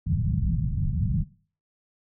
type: low-pass noise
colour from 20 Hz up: white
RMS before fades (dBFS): -25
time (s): 0.06-1.24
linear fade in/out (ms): 10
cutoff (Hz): 180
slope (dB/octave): 48
effects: noise-tail reverb RT60 0.4 s tail -17 dB re dry